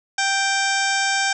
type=harmonic tone with a mistuned harmonic; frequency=784 Hz; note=G5; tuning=in tune; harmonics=1 / 2 / 3 / 4 / 5 / 6 / 7 / 8 / 9 / 10; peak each=-24 / -22 / -27 / -31 / -32 / -33 / -28 / -31 / -33 / -32 dBFS; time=0.18-1.33 s; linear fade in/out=5 ms; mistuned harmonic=5; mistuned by=-110 cents; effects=none